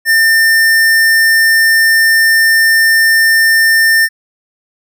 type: tone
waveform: square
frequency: 1800 Hz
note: A6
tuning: 39 cents sharp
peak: -7 dBFS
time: 0.05-4.09 s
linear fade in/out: 50 ms
effects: none